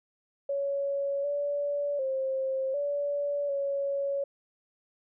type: tone with pitch steps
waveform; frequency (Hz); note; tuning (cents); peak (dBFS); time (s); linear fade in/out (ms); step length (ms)
sine; 559 / 575 / 531 / 574 / 558; C#5 / D5 / C5 / D5 / C#5; +14 / -37 / +25 / -40 / +11; -27; 0.49-4.24; 5; 750
effects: none